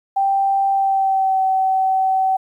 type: tone with pitch glide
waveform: sine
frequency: 784 to 762.1 Hz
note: G5 to G5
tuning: 0 to -49 cents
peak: -14 dBFS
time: 0.16-2.37 s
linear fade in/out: 10 ms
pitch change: -49 cents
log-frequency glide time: 0.72-1.42 s
effects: 9-bit